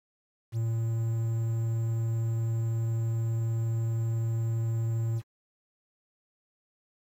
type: tone with quantisation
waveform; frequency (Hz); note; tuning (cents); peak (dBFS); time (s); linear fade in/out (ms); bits
triangle; 114; A#2; -38; -24; 0.52-5.22; 50; 9
effects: AAC 48 kbps